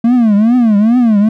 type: tone with vibrato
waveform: triangle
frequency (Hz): 225.2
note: A3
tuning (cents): +40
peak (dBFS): -4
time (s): 0.04-1.29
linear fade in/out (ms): 5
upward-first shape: triangle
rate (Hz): 2.4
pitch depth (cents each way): 220
effects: none